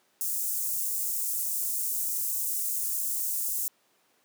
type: high-pass noise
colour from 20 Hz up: white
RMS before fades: -30 dBFS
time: 0.21-3.68 s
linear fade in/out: 0 ms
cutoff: 7200 Hz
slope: 24 dB/octave
effects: pink hiss -67 dBFS RMS until 4.24 s + high-pass 300 Hz 12 dB/octave